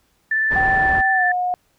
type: tone with vibrato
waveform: sine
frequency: 1761 Hz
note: A6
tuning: 1 cent sharp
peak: -16 dBFS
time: 0.31-1.32 s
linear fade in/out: 5 ms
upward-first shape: square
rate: 19 Hz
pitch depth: 10 cents each way
type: low-pass noise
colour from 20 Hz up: pink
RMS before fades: -27 dBFS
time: 0.5-1.02 s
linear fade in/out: 20 ms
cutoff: 1500 Hz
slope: 12 dB/octave
type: tone with pitch glide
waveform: sine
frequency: 770 to 722.6 Hz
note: G5 to F#5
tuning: -31 to -41 cents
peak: -18 dBFS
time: 0.56-1.54 s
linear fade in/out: 0 ms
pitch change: -110 cents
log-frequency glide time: 1.12-1.24 s
effects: pink hiss -63 dBFS RMS until 1.78 s